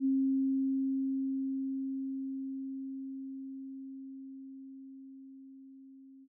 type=tone with level ramp; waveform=sine; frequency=268.1 Hz; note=C4; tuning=42 cents sharp; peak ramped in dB=-25 to -52 dBFS; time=0-6.28 s; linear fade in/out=50 ms; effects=none